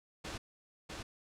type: noise with echo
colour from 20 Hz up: pink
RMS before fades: -42 dBFS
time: 0.24-0.38 s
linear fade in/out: 10 ms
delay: 650 ms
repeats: 1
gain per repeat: -2 dB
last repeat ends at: 1.03 s
effects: low-pass 7000 Hz 12 dB/octave